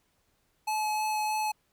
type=tone with vibrato; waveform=square; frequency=857 Hz; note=A5; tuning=46 cents flat; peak=-28 dBFS; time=0.67-1.52 s; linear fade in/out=10 ms; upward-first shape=sine; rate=3.2 Hz; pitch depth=9 cents each way; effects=pink hiss -72 dBFS RMS until 1.72 s